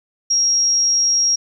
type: tone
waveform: sine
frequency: 5610 Hz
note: F8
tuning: 7 cents sharp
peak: -13 dBFS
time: 0.3-1.36 s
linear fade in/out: 10 ms
effects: 9-bit